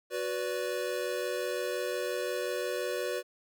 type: chord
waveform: square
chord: B minor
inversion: second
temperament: equal with one note detuned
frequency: 370 / 493.9 / 579.6 Hz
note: F#4 / B4 / D5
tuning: 0 / 0 / -23 cents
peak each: -37 / -35 / -37 dBFS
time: 0.1-3.23 s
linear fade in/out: 50 ms
effects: none